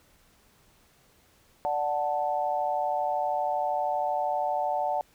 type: chord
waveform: sine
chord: D major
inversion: none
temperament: equal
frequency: 587.3 / 740 / 880 Hz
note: D5 / F#5 / A5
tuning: 0 / 0 / 0 cents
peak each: -31 / -28 / -30 dBFS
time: 1.65-5.01 s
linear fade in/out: 0 ms
effects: pink hiss -62 dBFS RMS until 5.14 s